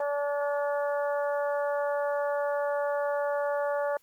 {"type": "harmonic tone", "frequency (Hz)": 287.7, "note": "D4", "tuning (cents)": -36, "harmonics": [2, 3, 4, 5, 6], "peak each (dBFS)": [-27, -35, -38, -39, -42], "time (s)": [0, 3.97], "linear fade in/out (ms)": 2, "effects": ["white hiss -66 dBFS RMS until 4.02 s", "Opus 24 kbps"]}